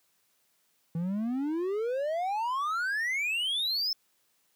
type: exponential sweep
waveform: triangle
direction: up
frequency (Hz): 161.1 to 5340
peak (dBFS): -26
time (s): 0.95-3.93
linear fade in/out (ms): 2
effects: white hiss -71 dBFS RMS until 4.55 s + high-pass 100 Hz 12 dB/octave